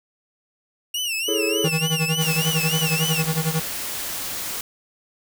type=tone with vibrato; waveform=sawtooth; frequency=2794 Hz; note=F7; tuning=in tune; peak=-20 dBFS; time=0.94-3.22 s; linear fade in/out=5 ms; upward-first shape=sine; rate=3.4 Hz; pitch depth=130 cents each way
type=chord; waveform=triangle; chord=A major seventh; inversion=second; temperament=equal; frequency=329.6 / 415.3 / 440 / 554.4 Hz; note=E4 / G#4 / A4 / C#5; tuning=0 / 0 / 0 / 0 cents; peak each=-25 / -23 / -25 / -28 dBFS; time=1.28-1.68 s; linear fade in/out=5 ms
type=tone with tremolo; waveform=square; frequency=159.6 Hz; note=D#3; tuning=44 cents sharp; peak=-19 dBFS; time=1.64-3.6 s; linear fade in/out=5 ms; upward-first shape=sine; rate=11 Hz; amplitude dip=85%
type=noise; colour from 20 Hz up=white; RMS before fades=-29 dBFS; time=2.21-4.61 s; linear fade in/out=2 ms
effects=none